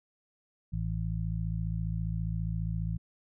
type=harmonic tone; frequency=54.8 Hz; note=A1; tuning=6 cents flat; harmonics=1 / 2 / 3; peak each=-34 / -34 / -34 dBFS; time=0.72-2.98 s; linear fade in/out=20 ms; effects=none